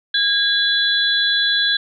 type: tone cluster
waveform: sine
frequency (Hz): 1634 / 3403 / 4000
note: G#6 / G#7 / B7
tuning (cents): -29 / +41 / +21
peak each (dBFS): -19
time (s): 0.14-1.77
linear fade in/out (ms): 5
effects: none